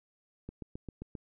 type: click train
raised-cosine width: 3 ms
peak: -28 dBFS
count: 6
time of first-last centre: 0.49-1.152 s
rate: 7.55 Hz
effects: none